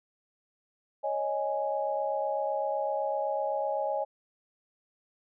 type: chord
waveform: sine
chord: C# suspended second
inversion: none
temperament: equal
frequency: 554.4 / 622.3 / 830.6 Hz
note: C#5 / D#5 / G#5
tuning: 0 / 0 / 0 cents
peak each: -32 dBFS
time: 1.03-4.05 s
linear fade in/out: 20 ms
effects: none